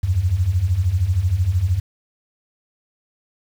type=beating tone pair; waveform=sine; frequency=81.9 / 94.9 Hz; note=E2 / F#2; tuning=-11 / +44 cents; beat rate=13 Hz; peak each=-21 / -17 dBFS; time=0.03-1.8 s; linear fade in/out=10 ms; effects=7-bit